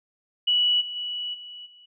sine tone with level steps, 2943 Hz, F#7, 10 cents flat, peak -18 / -31 / -28 / -38 / -49 dBFS, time 0.47-1.86 s, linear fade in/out 10 ms, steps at 0.8 / 0.95 / 1.33 / 1.65 s, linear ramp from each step 20 ms, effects none

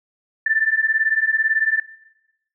sine beating tone pair, 1760 / 1778 Hz, A6 / A6, 0 / +18 cents, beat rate 18 Hz, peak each -19 dBFS, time 0.46-1.8 s, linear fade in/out 5 ms, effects noise-tail reverb RT60 0.9 s tail -18 dB re dry

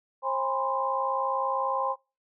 sine tone cluster, 534 / 813 / 982 / 1042 Hz, C5 / G#5 / B5 / C6, +35 / -37 / -10 / -7 cents, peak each -31 / -31 / -34 / -29 dBFS, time 0.22-1.96 s, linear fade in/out 50 ms, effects noise-tail reverb RT60 0.3 s tail -25 dB re dry

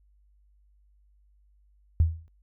sine tone with exponential decay, 81.4 Hz, E2, 21 cents flat, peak -14 dBFS, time 2-2.28 s, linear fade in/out 0 ms, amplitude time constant 59 ms, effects added 50 Hz sine -59 dBFS peak until 2.42 s

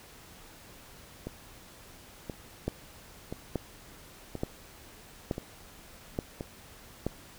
two click trains, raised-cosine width 2 ms, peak -16 / -22 dBFS, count 6 / 6, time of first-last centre 2.68-7.066 / 1.27-6.409 s, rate 1.14 / 0.973 Hz, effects pink hiss -52 dBFS RMS until 7.38 s

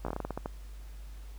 slowing click train, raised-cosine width 1 ms, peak -20 dBFS, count 11, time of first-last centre 0.05-0.459 s, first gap 15 ms, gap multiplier 1.21, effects added 50 Hz sine -42 dBFS peak until 1.38 s + pink hiss -59 dBFS RMS until 1.38 s

